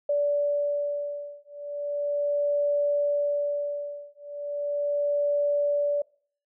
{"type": "beating tone pair", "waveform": "sine", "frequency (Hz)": [579, 579.37], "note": ["D5", "D5"], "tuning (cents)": [-25, -24], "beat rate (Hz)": 0.37, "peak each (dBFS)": -27, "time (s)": [0.09, 6.02], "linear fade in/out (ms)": 5, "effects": ["noise-tail reverb RT60 0.5 s tail -23 dB re dry"]}